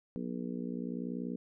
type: harmonic tone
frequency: 60.4 Hz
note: B1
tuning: 38 cents flat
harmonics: 3 / 4 / 5 / 6 / 7 / 8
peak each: -40 / -38 / -44 / -52 / -46 / -48 dBFS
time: 0.16-1.36 s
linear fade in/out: 0 ms
effects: none